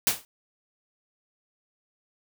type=noise with exponential decay; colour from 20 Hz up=white; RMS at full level=-18 dBFS; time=0.07-0.25 s; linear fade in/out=1 ms; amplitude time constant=37 ms; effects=none